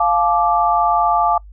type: chord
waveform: sine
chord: D minor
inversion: first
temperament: equal with one note detuned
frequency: 698.5 / 863.4 / 1174.7 Hz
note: F5 / A5 / D6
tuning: 0 / -33 / 0 cents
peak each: -17 dBFS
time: 0-1.38 s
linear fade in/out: 5 ms
effects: noise-tail reverb RT60 0.1 s tail -25 dB re dry + added 50 Hz sine -36 dBFS peak until 1.52 s